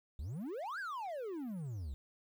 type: exponential two-way sweep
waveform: triangle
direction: up then down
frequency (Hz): 62.3 to 1686 to 62.3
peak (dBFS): -37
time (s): 0.19-1.94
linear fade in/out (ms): 0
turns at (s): 0.79
effects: 11-bit